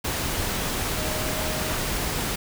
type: tone in noise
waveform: sine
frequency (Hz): 622.3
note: D#5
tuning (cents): 0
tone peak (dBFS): -34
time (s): 0.96-1.73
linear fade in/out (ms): 10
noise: pink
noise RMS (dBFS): -27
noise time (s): 0.04-2.36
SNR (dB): -10
effects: none